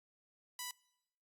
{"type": "tone", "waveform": "5% pulse", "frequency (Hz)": 987.8, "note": "B5", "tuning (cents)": 0, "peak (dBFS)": -29, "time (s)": [0.59, 0.71], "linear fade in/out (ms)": 2, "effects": ["noise-tail reverb RT60 0.8 s tail -23 dB re dry", "Opus 48 kbps"]}